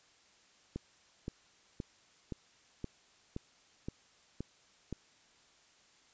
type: click train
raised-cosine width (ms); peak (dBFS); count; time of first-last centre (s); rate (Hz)
3; -25; 9; 0.76-4.927; 1.92
effects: white hiss -65 dBFS RMS until 6.13 s + resampled to 16000 Hz